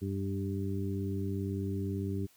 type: harmonic tone with a mistuned harmonic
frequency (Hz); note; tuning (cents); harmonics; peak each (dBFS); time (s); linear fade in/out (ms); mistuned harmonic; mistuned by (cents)
98; G2; 0; 1 / 2 / 3 / 4; -34 / -37 / -39 / -40; 0.01-2.27; 20; 1; -25
effects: white hiss -64 dBFS RMS until 2.36 s